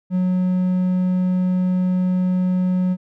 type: tone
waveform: triangle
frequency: 183 Hz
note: F#3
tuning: 19 cents flat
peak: -14 dBFS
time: 0.1-2.97 s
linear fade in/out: 50 ms
effects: none